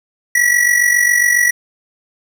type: tone with amplitude modulation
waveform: square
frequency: 1937 Hz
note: B6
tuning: 34 cents flat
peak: -8 dBFS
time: 0.35-1.51 s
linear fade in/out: 5 ms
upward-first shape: sine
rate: 47.3 Hz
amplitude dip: 65%
effects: 7-bit